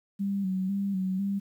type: tone with vibrato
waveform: sine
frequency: 193 Hz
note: G3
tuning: 27 cents flat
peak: -26 dBFS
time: 0.19-1.4 s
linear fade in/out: 20 ms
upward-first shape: square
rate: 2 Hz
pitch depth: 48 cents each way
effects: 10-bit